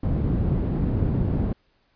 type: low-pass noise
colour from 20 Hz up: white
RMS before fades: -23 dBFS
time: 0.03-1.53 s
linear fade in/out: 5 ms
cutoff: 170 Hz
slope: 12 dB/octave
effects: pink hiss -66 dBFS RMS until 1.95 s + resampled to 11025 Hz